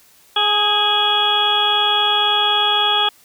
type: harmonic tone with a mistuned harmonic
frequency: 417.2 Hz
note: G#4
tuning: 8 cents sharp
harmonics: 1 / 2 / 3 / 4 / 6 / 7 / 8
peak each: -28 / -20 / -22 / -27 / -28 / -27 / -16 dBFS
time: 0.36-3.09 s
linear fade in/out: 5 ms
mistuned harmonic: 4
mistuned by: -29 cents
effects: white hiss -51 dBFS RMS until 3.24 s